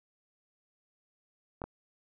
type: clicks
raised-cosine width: 1 ms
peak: -24 dBFS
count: 2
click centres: 1.618 / 1.64 s
effects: none